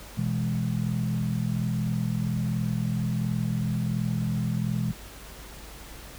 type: chord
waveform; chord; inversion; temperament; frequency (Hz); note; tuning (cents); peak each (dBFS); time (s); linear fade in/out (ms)
sine; E major; second; equal; 123.47 / 164.81 / 207.7; B2 / E3 / G#3; 0 / 0 / 0; -28 / -29 / -30; 0.17-4.92; 10
effects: added 52 Hz sine -45 dBFS peak until 6.18 s + pink hiss -45 dBFS RMS until 6.18 s